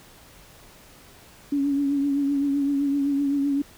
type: tone with vibrato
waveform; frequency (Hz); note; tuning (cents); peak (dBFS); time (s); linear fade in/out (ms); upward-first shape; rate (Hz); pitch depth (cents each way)
sine; 281.2; C#4; +25; -20; 1.52-3.62; 5; triangle; 7.8; 45
effects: pink hiss -50 dBFS RMS until 3.77 s